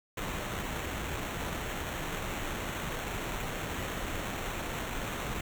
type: noise with sample-and-hold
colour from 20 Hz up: pink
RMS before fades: -36 dBFS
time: 0.17-5.41 s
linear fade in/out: 5 ms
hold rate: 4900 Hz
effects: none